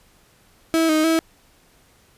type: tone with pitch steps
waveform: 35% pulse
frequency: 325.5 / 311.3 / 324.9 Hz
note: E4 / D#4 / E4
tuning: -22 / +1 / -25 cents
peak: -14 dBFS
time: 0.74-1.19 s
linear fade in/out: 0 ms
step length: 150 ms
effects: pink hiss -56 dBFS RMS until 2.17 s + resampled to 32000 Hz